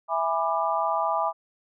sine chord, E dominant seventh, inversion none, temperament just, 659.3 / 824.1 / 988.9 / 1186.7 Hz, E5 / G#5 / B5 / D6, 0 / -14 / +2 / +18 cents, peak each -28 dBFS, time 0.08-1.33 s, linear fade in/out 50 ms, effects none

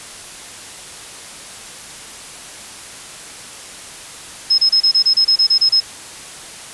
sine tone bursts, 5160 Hz, E8, 38 cents flat, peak -9 dBFS, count 12, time 4.5-5.804 s, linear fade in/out 10 ms, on 83 ms, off 28 ms, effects white hiss -34 dBFS RMS until 6.73 s + resampled to 24000 Hz

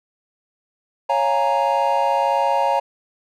triangle chord, Bb minor seventh, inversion first, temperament equal with one note detuned, 554.4 / 696.4 / 830.6 / 932.3 Hz, Db5 / F5 / Ab5 / Bb5, 0 / -5 / 0 / 0 cents, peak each -20 / -22 / -20 / -18 dBFS, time 1.09-2.8 s, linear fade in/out 10 ms, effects none

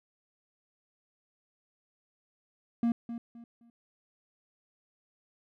triangle tone with echo, 233.9 Hz, A#3, 6 cents sharp, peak -22 dBFS, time 2.83-2.92 s, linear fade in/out 2 ms, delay 260 ms, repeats 3, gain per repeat -11 dB, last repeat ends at 3.7 s, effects none

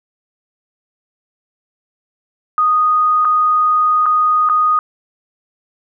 sine tone with dropouts, 1240 Hz, D#6, 6 cents flat, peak -10 dBFS, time 2.58-4.79 s, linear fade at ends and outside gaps 1 ms, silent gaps 3.248-3.252 / 4.058-4.063 / 4.489-4.497 s, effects none

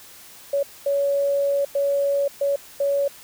sine tone bursts at uneven times, 562 Hz, C#5, 24 cents sharp, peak -18 dBFS, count 5, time 0.53-0.63 / 0.86-1.65 / 1.75-2.28 / 2.41-2.56 / 2.8-3.08 s, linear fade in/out 5 ms, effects white hiss -45 dBFS RMS until 3.23 s

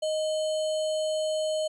sine tone with sample-and-hold, 622.3 Hz, D#5, in tune, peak -25 dBFS, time 0.02-1.68 s, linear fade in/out 10 ms, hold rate 3675 Hz, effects resampled to 24000 Hz

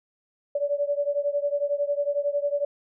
sine beating tone pair, 571 / 582 Hz, D5 / D5, -49 / -16 cents, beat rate 11 Hz, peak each -25 / -27 dBFS, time 0.55-2.65 s, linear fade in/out 5 ms, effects none

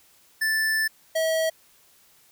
square tone pair in turn, 1760 / 643.8 Hz, A6 / E5, 0 / -41 cents, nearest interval octave + perfect fourth, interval 1741 cents, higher first, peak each -22 dBFS, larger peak neither, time 0.41-0.88 / 1.15-1.5 s, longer first, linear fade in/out 10 ms, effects white hiss -58 dBFS RMS until 2.31 s

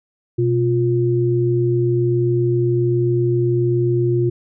sine tone pair together, 124.4 / 351.9 Hz, B2 / F4, +13 / +13 cents, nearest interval octave + tritone, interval 1800 cents, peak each -17 dBFS, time 0.38-4.3 s, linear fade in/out 10 ms, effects none

